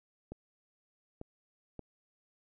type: clicks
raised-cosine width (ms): 2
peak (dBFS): -29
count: 3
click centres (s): 0.32 / 1.214 / 1.793
effects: none